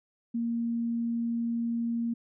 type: tone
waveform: sine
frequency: 233.1 Hz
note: A#3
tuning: in tune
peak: -27 dBFS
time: 0.34-2.14 s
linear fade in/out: 10 ms
effects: none